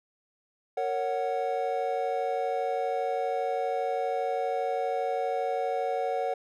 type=chord; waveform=triangle; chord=F# major; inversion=first; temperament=just; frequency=462.5 / 555 / 740 Hz; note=A#4 / C#5 / F#5; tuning=-14 / +2 / 0 cents; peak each=-30 / -30 / -28 dBFS; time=0.77-6.34 s; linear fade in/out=5 ms; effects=none